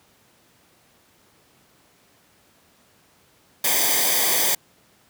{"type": "noise with comb filter", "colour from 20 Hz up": "white", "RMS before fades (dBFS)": -20, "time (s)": [3.64, 4.55], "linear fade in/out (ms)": 5, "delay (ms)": 0.73, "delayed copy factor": -0.75, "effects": ["pink hiss -58 dBFS RMS until 5.09 s", "high-pass 100 Hz 12 dB/octave"]}